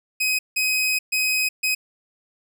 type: tone bursts at uneven times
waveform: sawtooth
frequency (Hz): 2522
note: D#7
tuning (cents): +23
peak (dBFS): -16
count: 4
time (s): 0.2-0.39 / 0.56-0.99 / 1.12-1.49 / 1.63-1.75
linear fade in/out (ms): 10
effects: none